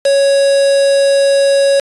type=tone with quantisation; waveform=triangle; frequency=554.4 Hz; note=C#5; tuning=in tune; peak=-6 dBFS; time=0.05-1.8 s; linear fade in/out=5 ms; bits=3; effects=resampled to 24000 Hz